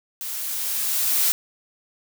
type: noise with level ramp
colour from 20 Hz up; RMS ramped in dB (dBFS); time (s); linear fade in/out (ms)
blue; -31 to -19; 0.21-1.32; 0
effects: none